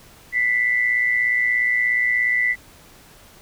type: tone pair together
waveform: sine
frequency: 1983.1 / 2100 Hz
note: B6 / C7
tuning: +7 / +6 cents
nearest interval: minor second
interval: 99 cents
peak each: -17 / -26 dBFS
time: 0.32-2.56 s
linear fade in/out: 50 ms
effects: pink hiss -48 dBFS RMS until 3.41 s